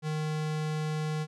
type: tone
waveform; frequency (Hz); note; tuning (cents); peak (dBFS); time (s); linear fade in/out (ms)
square; 154.3; D#3; -14; -30; 0.02-1.27; 50
effects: low-pass 8000 Hz 12 dB/octave